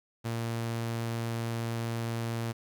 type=tone; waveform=sawtooth; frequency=115.6 Hz; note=A#2; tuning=14 cents flat; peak=-27 dBFS; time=0.24-2.53 s; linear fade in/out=20 ms; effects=10-bit